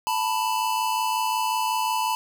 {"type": "tone pair together", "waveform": "square", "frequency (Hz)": [882.5, 988], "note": ["A5", "B5"], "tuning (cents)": [5, 0], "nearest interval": "major second", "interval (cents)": 195, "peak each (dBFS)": -26, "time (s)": [0.07, 2.15], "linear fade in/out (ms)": 0, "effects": []}